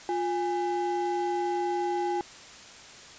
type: ring-modulated tone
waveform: triangle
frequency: 587.3 Hz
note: D5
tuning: in tune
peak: -21 dBFS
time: 0.09-2.21 s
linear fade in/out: 0 ms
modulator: 235 Hz
effects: white hiss -47 dBFS RMS until 3.18 s + resampled to 16000 Hz